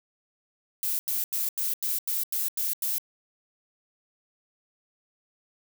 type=noise bursts; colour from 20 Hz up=violet; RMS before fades=-28 dBFS; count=9; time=0.83-2.982 s; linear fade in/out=0 ms; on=160 ms; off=89 ms; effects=none